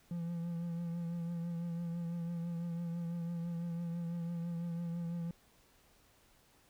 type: tone with vibrato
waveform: triangle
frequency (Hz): 170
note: F3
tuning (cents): -46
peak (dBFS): -34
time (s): 0.11-5.31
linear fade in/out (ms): 2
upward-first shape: triangle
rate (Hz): 6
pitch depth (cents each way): 38
effects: pink hiss -67 dBFS RMS until 6.69 s